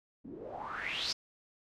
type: noise with low-pass filter sweep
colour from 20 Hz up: white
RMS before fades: -39 dBFS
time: 0.24-1.13 s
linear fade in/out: 10 ms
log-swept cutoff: 240 to 5300 Hz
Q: 7.2
effects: none